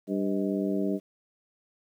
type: harmonic tone with a mistuned harmonic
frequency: 98 Hz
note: G2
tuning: in tune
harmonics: 2 / 3 / 4 / 5 / 6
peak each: -29 / -30 / -32 / -38 / -36 dBFS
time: 0.07-1 s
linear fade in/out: 50 ms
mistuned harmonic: 6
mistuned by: +110 cents
effects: 10-bit